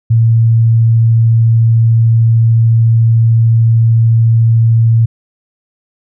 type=tone; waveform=sine; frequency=114.2 Hz; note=A#2; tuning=35 cents flat; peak=-5 dBFS; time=0.1-5.06 s; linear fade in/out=10 ms; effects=none